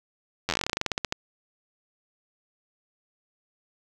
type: slowing click train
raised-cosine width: 0.2 ms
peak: -8 dBFS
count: 20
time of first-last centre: 0.49-1.124 s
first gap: 10 ms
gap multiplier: 1.12
effects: none